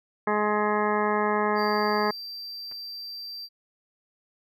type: harmonic tone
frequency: 210.1 Hz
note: G#3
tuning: 20 cents sharp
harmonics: 1 / 2 / 3 / 4 / 5 / 6 / 8 / 9 / 10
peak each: -30 / -27 / -32 / -29 / -29 / -32 / -33 / -38 / -39 dBFS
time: 0.27-2.11 s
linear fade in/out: 5 ms
type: tone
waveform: triangle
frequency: 4694 Hz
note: D8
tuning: 2 cents flat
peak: -34 dBFS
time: 1.55-3.49 s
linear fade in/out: 50 ms
type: clicks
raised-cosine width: 0.5 ms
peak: -36 dBFS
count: 2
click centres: 2.714 / 2.722 s
effects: none